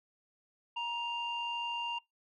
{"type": "tone pair together", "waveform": "sine", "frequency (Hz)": [945.4, 2794], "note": ["A#5", "F7"], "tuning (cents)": [24, 0], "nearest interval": "octave + perfect fifth", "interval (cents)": 1876, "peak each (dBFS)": [-35, -36], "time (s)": [0.76, 1.99], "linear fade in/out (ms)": 10, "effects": ["noise-tail reverb RT60 0.2 s tail -26 dB re dry", "tanh soft clip ceiling -27 dBFS"]}